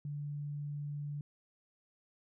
sine tone, 145.7 Hz, D3, 13 cents flat, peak -37 dBFS, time 0.05-1.21 s, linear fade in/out 2 ms, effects none

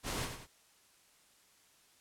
pink noise with echo, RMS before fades -37 dBFS, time 0.03-0.29 s, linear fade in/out 50 ms, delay 93 ms, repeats 2, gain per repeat -7 dB, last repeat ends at 0.476 s, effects white hiss -66 dBFS RMS until 2 s + low-pass 11000 Hz 12 dB/octave

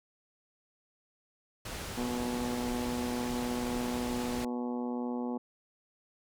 pink low-pass noise, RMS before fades -40 dBFS, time 1.65-4.45 s, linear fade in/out 5 ms, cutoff 11000 Hz, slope 12 dB/octave
harmonic tone, 122.3 Hz, B2, 16 cents flat, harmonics 2 / 3 / 4 / 5 / 6 / 7 / 8 / 9, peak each -33 / -42 / -41 / -49 / -47 / -44 / -53 / -52 dBFS, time 1.97-5.38 s, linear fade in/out 10 ms
effects none

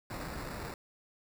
pink noise with sample-and-hold, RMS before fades -41 dBFS, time 0.1-0.74 s, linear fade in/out 2 ms, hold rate 3150 Hz, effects none

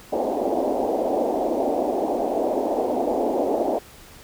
white band-pass noise, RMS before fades -23 dBFS, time 0.12-3.79 s, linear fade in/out 10 ms, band 240 to 780 Hz, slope 48 dB/octave, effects pink hiss -46 dBFS RMS until 4.23 s

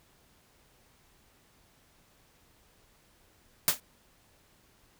white noise with exponential decay, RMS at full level -19 dBFS, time 3.68-3.8 s, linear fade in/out 1 ms, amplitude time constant 26 ms, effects pink hiss -64 dBFS RMS until 4.99 s

